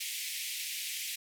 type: band-pass noise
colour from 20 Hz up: pink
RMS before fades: -38 dBFS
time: 0-1.16 s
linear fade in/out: 10 ms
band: 2100 to 16000 Hz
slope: 48 dB/octave
effects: none